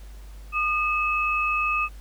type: tone pair together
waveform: sine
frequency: 1218 / 2581 Hz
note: D#6 / E7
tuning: -37 / -37 cents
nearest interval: octave + minor second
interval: 1300 cents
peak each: -24 dBFS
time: 0.52-1.89 s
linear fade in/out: 50 ms
effects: added 50 Hz sine -39 dBFS peak until 2 s + pink hiss -54 dBFS RMS until 2 s